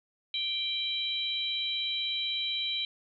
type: harmonic tone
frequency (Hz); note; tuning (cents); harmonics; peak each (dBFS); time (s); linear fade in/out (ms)
784; G5; 0; 3 / 4 / 5; -38 / -33 / -32; 0.34-2.85; 2
effects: none